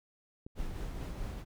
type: click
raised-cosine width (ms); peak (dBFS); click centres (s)
3; -32; 0.465
type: noise with tremolo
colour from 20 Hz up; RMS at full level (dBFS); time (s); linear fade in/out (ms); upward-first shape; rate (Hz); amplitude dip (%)
brown; -37; 0.55-1.45; 50; triangle; 4.6; 35
effects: none